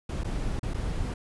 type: noise with dropouts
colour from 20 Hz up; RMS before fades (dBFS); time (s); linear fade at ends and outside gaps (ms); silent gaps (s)
brown; -30; 0.09-1.14; 5; 0.236-0.244 / 0.595-0.63 / 0.737-0.743
effects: resampled to 24000 Hz